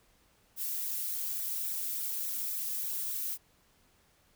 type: noise with flanger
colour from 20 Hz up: violet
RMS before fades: -35 dBFS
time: 0.56-3.38 s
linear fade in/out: 50 ms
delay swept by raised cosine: 0.5 to 3.2 ms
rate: 3.5 Hz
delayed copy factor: +0.85
effects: pink hiss -67 dBFS RMS until 4.35 s